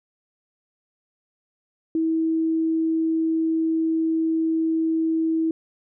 sine tone, 323.2 Hz, E4, 34 cents flat, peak -19 dBFS, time 1.95-5.51 s, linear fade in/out 2 ms, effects none

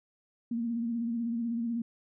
sine tone with vibrato, 233.1 Hz, A#3, in tune, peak -29 dBFS, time 0.51-1.82 s, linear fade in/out 5 ms, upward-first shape sine, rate 16 Hz, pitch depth 46 cents each way, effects none

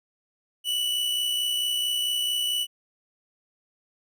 45% pulse tone with amplitude modulation, 2960 Hz, F#7, in tune, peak -22 dBFS, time 0.64-2.67 s, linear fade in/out 50 ms, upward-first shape sine, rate 64.5 Hz, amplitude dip 35%, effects none

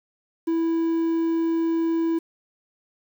triangle tone with quantisation, 329.6 Hz, E4, in tune, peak -18 dBFS, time 0.47-2.19 s, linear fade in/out 10 ms, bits 8, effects none

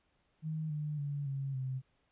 sine tone with pitch steps, 157 / 150 / 143.31 / 136.91 / 130.81 Hz, D#3 / D3 / D3 / C#3 / C3, +16 / +37 / -42 / -21 / 0 cents, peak -34 dBFS, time 0.42-1.82 s, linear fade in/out 50 ms, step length 280 ms, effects pink hiss -75 dBFS RMS until 2.11 s + resampled to 8000 Hz

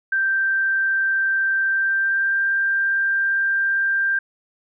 sine tone with pitch glide, 1568 to 1584.4 Hz, G6 to G6, 0 to +18 cents, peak -17 dBFS, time 0.12-4.19 s, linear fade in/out 5 ms, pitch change +18 cents, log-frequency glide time 1.69-2.4 s, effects none

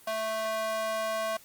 square tone with high-pass filter, 220 Hz, A3, in tune, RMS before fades -31 dBFS, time 0.07-1.37 s, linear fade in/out 5 ms, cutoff 790 Hz, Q 3.8, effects white hiss -55 dBFS RMS until 1.44 s + Opus 24 kbps

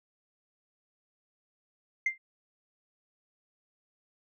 sine tone with exponential decay, 2093 Hz, C7, in tune, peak -20 dBFS, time 2.06-2.18 s, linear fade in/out 5 ms, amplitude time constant 24 ms, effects tanh soft clip ceiling -21 dBFS

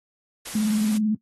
white noise, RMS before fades -35 dBFS, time 0.45-0.98 s, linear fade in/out 10 ms
sine tone with vibrato, 214 Hz, A3, 48 cents flat, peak -19 dBFS, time 0.55-1.15 s, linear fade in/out 5 ms, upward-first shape triangle, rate 18 Hz, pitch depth 55 cents each way
effects noise-tail reverb RT60 0.1 s tail -23 dB re dry + AAC 32 kbps

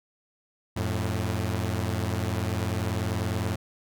sawtooth tone pair together, 89.66 / 110 Hz, F2 / A2, +46 / 0 cents, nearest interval major third, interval 354 cents, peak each -25 dBFS, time 0.76-3.56 s, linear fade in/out 10 ms, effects none

